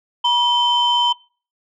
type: tone pair together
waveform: sine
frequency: 965 / 3082 Hz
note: B5 / G7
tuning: -40 / -30 cents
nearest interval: octave + minor sixth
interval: 2010 cents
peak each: -15 dBFS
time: 0.24-1.13 s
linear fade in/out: 10 ms
effects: noise-tail reverb RT60 0.4 s tail -24 dB re dry + tanh soft clip ceiling -8 dBFS